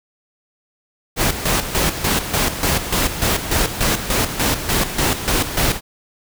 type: noise with tremolo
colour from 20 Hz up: pink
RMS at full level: -17 dBFS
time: 1.16-5.81 s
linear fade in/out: 50 ms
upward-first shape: square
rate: 3.4 Hz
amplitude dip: 65%
effects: none